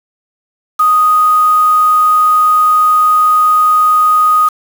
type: tone with quantisation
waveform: sine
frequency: 1244.5 Hz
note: D#6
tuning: in tune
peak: -6 dBFS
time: 0.79-4.49 s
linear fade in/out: 10 ms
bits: 4
effects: none